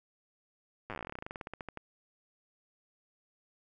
slowing click train, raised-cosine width 0.5 ms, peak -25 dBFS, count 27, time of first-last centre 0.9-1.773 s, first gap 8 ms, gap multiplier 1.1, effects none

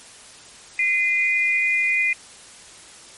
sine tone pair together, 2054 / 2443 Hz, C7 / D#7, -33 / -32 cents, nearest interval minor third, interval 301 cents, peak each -20 dBFS, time 0.79-2.13 s, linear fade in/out 2 ms, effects white hiss -44 dBFS RMS until 3.17 s + MP3 48 kbps

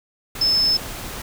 sine tone in noise, 5240 Hz, E8, 11 cents flat, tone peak -15 dBFS, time 0.41-0.77 s, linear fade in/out 5 ms, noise pink, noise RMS -32 dBFS, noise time 0.35-1.22 s, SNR +14 dB, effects none

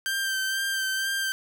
sawtooth tone with vibrato, 1568 Hz, G6, in tune, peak -22 dBFS, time 0.06-1.32 s, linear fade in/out 0 ms, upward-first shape sine, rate 2.1 Hz, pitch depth 23 cents each way, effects none

